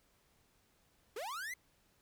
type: linear sweep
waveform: 45% pulse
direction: up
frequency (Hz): 378.2 to 2093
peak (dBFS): -40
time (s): 1.16-1.54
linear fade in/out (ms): 5
effects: pink hiss -72 dBFS RMS until 2.01 s